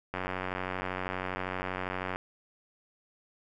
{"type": "click train", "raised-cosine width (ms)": 0.5, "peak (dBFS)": -18, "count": 188, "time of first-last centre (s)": [0.14, 2.159], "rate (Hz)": 92.6, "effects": []}